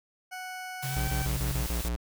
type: tone with pitch glide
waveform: 20% pulse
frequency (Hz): 740 to 770.5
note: F#5 to G5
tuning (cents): 0 to -30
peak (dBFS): -32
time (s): 0.31-1.27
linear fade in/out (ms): 20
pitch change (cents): +70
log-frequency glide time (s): 0.83-1.07
type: noise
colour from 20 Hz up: white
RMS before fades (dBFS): -38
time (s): 0.82-1.89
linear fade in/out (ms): 10
type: tone with vibrato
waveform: sine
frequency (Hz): 132.9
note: C3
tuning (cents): +27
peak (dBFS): -32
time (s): 0.83-1.63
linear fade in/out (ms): 10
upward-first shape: sine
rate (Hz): 13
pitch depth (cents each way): 34
type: tone bursts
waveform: square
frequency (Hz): 59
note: A#1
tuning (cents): +22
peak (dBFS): -29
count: 7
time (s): 0.96-1.962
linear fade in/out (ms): 5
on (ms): 120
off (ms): 27
effects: none